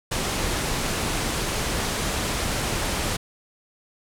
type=low-pass noise; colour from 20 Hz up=pink; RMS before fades=-26 dBFS; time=0.11-3.17 s; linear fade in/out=10 ms; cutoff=11000 Hz; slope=24 dB/octave; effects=none